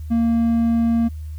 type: tone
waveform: triangle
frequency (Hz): 231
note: A#3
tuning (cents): -16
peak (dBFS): -13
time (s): 0.1-1.09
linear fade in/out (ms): 20
effects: added 77 Hz sine -28 dBFS peak until 1.38 s + white hiss -57 dBFS RMS until 1.38 s